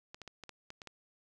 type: clicks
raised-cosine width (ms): 0.2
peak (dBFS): -29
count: 8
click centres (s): 0.145 / 0.217 / 0.277 / 0.437 / 0.493 / 0.704 / 0.818 / 0.873
effects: none